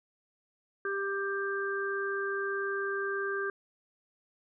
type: harmonic tone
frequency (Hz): 395.1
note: G4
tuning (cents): +14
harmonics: 1 / 3 / 4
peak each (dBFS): -33 / -38 / -34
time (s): 0.85-3.5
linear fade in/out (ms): 2
effects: none